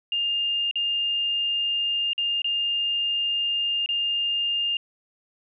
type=tone with dropouts; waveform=sine; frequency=2813 Hz; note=F7; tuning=12 cents sharp; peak=-22 dBFS; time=0.12-4.77 s; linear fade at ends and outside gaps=2 ms; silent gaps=0.712-0.756 / 2.133-2.179 / 2.419-2.444 / 3.861-3.889 s; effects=none